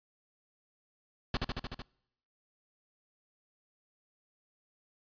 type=noise with echo; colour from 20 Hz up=pink; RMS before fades=-30 dBFS; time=1.34-1.37 s; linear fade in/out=2 ms; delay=75 ms; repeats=6; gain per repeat=-2 dB; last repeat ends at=1.82 s; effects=noise-tail reverb RT60 0.8 s tail -25 dB re dry + resampled to 11025 Hz